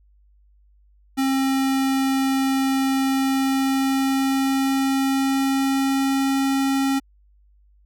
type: tone with pitch glide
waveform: square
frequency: 268 to 271.3 Hz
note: C4 to C#4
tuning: +42 to -37 cents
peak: -19 dBFS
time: 1.17-7 s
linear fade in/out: 20 ms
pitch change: +21 cents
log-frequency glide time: 3.05-6.36 s
effects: added 50 Hz sine -53 dBFS peak until 7.85 s